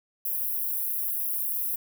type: high-pass noise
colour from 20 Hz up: white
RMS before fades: -29 dBFS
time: 0.25-1.76 s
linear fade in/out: 5 ms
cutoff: 11000 Hz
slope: 48 dB/octave
effects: none